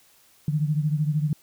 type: beating tone pair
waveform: sine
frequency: 148.7 / 161.7 Hz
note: D3 / E3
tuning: +22 / -33 cents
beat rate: 13 Hz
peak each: -22 / -27 dBFS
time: 0.48-1.33 s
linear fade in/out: 2 ms
effects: white hiss -58 dBFS RMS until 1.42 s